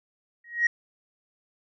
sine tone with exponential growth, 1889 Hz, A#6, 22 cents sharp, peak -14 dBFS, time 0.44-0.67 s, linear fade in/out 5 ms, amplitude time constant 50 ms, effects tanh soft clip ceiling -14 dBFS

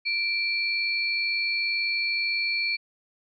sine tone pair together, 2349 / 4381 Hz, D7 / C#8, 0 / -21 cents, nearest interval major seventh, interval 1079 cents, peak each -25 / -29 dBFS, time 0.05-2.77 s, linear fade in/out 20 ms, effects none

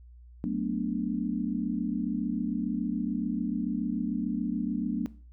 sine chord, B minor seventh, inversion second, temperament equal, 185 / 220 / 246.9 / 293.7 Hz, F#3 / A3 / B3 / D4, 0 / 0 / 0 / 0 cents, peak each -33 dBFS, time 0.44-5.06 s, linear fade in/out 0 ms, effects noise-tail reverb RT60 0.4 s tail -18 dB re dry + added 60 Hz sine -48 dBFS peak until 5.32 s

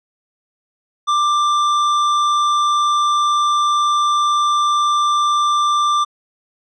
sine tone with tanh clipping, 1183 Hz, D6, 12 cents sharp, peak -15 dBFS, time 1.07-6.05 s, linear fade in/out 20 ms, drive 13 dB, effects low-pass 8000 Hz 12 dB/octave

